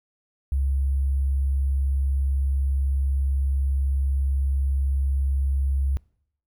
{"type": "tone with sample-and-hold", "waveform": "sine", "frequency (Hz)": 68, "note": "C#2", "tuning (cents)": -33, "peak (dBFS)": -20, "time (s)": [0.52, 5.97], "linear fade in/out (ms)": 0, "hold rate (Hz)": 11025, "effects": ["noise-tail reverb RT60 0.7 s tail -24 dB re dry"]}